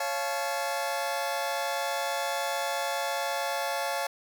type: chord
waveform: sawtooth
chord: Db augmented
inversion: none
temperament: just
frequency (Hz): 554.4 / 693 / 866.2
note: Db5 / F5 / A5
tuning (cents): 0 / -14 / -27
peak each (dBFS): -29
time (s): 0-4.07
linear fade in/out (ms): 5
effects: none